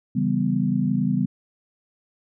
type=chord; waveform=sine; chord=C# half-diminished seventh; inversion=none; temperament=equal; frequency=138.59 / 164.81 / 196 / 246.9 Hz; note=C#3 / E3 / G3 / B3; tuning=0 / 0 / 0 / 0 cents; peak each=-26 / -27 / -23 / -24 dBFS; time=0.15-1.26 s; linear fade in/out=10 ms; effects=none